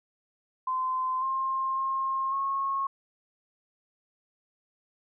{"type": "tone with pitch steps", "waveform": "sine", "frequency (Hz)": [1032, 1061, 1068, 1091], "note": ["C6", "C6", "C6", "C#6"], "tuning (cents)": [-24, 24, 35, -28], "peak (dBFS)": -26, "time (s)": [0.67, 2.87], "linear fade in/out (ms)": 5, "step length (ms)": 550, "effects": []}